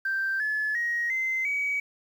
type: tone with pitch steps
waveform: sine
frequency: 1568 / 1719.8 / 1886.3 / 2069 / 2269 Hz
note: G6 / A6 / A#6 / C7 / C#7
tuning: 0 / -40 / +20 / -20 / +40 cents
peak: -24 dBFS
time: 0.05-1.8 s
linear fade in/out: 5 ms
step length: 350 ms
effects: tanh soft clip ceiling -20 dBFS + 9-bit